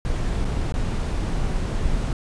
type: noise with dropouts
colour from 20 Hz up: brown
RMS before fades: -23 dBFS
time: 0.05-2.13 s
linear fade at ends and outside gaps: 1 ms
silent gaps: 0.446-0.451 / 0.723-0.74 s
effects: resampled to 22050 Hz